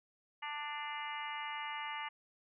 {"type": "harmonic tone with a mistuned harmonic", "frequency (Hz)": 295.4, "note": "D4", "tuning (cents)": 10, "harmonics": [3, 4, 5, 6, 7, 8, 9, 10], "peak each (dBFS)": [-43, -46, -54, -48, -45, -51, -59, -48], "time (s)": [0.42, 2.09], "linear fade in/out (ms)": 10, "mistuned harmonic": 10, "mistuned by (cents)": -41, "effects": []}